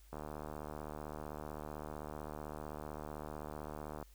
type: click train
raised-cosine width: 1 ms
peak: -30 dBFS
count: 296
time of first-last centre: 0.13-4.027 s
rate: 75.7 Hz
effects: added 50 Hz sine -58 dBFS peak until 4.14 s + white hiss -68 dBFS RMS until 4.14 s